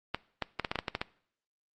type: clicks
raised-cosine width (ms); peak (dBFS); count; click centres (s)
0.3; -14; 10; 0.146 / 0.423 / 0.597 / 0.648 / 0.715 / 0.757 / 0.789 / 0.882 / 0.951 / 1.015
effects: noise-tail reverb RT60 0.6 s tail -20 dB re dry + Opus 32 kbps